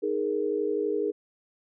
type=chord; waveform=sine; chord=D# suspended fourth; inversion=none; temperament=just; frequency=311.1 / 414.8 / 466.7 Hz; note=D#4 / G#4 / A#4; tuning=0 / -2 / +2 cents; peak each=-32 / -27 / -30 dBFS; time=0.02-1.12 s; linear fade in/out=20 ms; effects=none